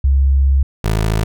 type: tone pair in turn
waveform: sine / 20% pulse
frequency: 68 / 53.97 Hz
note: C#2 / A1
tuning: -33 / -33 cents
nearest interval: major third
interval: 400 cents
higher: first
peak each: -9 dBFS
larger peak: neither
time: 0.04-0.63 / 0.84-1.24 s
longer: first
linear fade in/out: 5 ms
effects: none